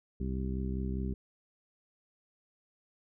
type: harmonic tone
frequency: 64.9 Hz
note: C2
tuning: 13 cents flat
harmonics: 1 / 2 / 3 / 4 / 5 / 6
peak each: -34 / -40 / -37 / -43 / -47 / -44 dBFS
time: 0.2-1.14 s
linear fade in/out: 5 ms
effects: none